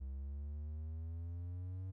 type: linear sweep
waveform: triangle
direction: up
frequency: 65.41 to 94.8 Hz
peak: -39 dBFS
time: 0-1.92 s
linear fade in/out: 20 ms
effects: none